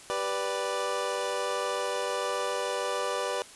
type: chord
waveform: 25% pulse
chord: G major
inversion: none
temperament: equal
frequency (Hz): 392 / 493.9 / 587.3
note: G4 / B4 / D5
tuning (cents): 0 / 0 / 0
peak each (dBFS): -32 / -28 / -29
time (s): 0.1-3.42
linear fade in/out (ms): 0
effects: white hiss -49 dBFS RMS until 3.55 s + resampled to 24000 Hz